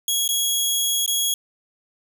15% pulse tone with dropouts, 3322 Hz, G#7, in tune, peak -12 dBFS, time 0.08-1.34 s, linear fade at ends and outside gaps 2 ms, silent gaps 0.278-0.289 / 1.062-1.077 s, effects none

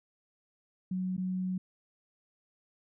sine tone with dropouts, 185 Hz, F#3, in tune, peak -30 dBFS, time 0.91-1.58 s, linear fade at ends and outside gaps 5 ms, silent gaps 1.167-1.178 s, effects none

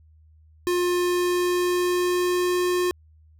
square tone with pitch glide, 355.1 to 358.4 Hz, F4 to F4, +29 to +45 cents, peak -21 dBFS, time 0.67-2.91 s, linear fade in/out 0 ms, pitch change +16 cents, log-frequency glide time 0.97-2.58 s, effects added 78 Hz sine -51 dBFS peak until 3.39 s

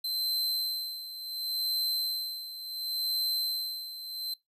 45% pulse tone with tremolo, 4091 Hz, C8, 40 cents flat, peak -26 dBFS, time 0.04-4.34 s, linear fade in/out 5 ms, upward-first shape sine, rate 0.7 Hz, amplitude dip 75%, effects noise-tail reverb RT60 0.2 s tail -24 dB re dry + resampled to 32000 Hz

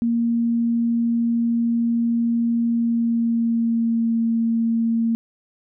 sine tone with pitch glide, 233.3 to 228.9 Hz, A#3 to A#3, +2 to -31 cents, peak -17 dBFS, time 0.02-5.15 s, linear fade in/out 0 ms, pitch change -33 cents, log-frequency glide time 2.68-4.19 s, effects none

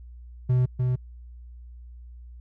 triangle tone with echo, 126 Hz, B2, 35 cents sharp, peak -16 dBFS, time 0.49-0.66 s, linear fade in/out 10 ms, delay 300 ms, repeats 1, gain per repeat -3 dB, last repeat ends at 0.96 s, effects added 60 Hz sine -41 dBFS peak until 2.4 s

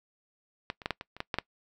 clicks, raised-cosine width 0.3 ms, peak -16 / -28 / -14 / -13 / -22 / -29 / -16 / -13 / -11 dBFS, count 9, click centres 0.701 / 0.818 / 0.859 / 0.907 / 1.011 / 1.166 / 1.204 / 1.342 / 1.386 s, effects noise-tail reverb RT60 0.1 s tail -22 dB re dry

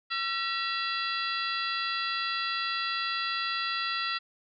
harmonic tone with a mistuned harmonic, 675 Hz, E5, 41 cents sharp, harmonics 2 / 3 / 4 / 5 / 6 / 7, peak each -33 / -35 / -36 / -37 / -38 / -38 dBFS, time 0.1-4.19 s, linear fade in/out 20 ms, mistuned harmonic 3, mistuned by -90 cents, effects none

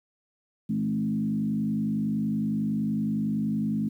sine tone with frequency modulation, 214.4 Hz, A3, 45 cents flat, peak -24 dBFS, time 0.69-3.89 s, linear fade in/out 10 ms, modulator 50.8 Hz, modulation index 1, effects 10-bit

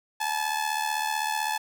sawtooth tone with amplitude modulation, 863 Hz, A5, 34 cents flat, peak -19 dBFS, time 0.2-1.58 s, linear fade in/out 10 ms, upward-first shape sine, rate 75.8 Hz, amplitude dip 70%, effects none

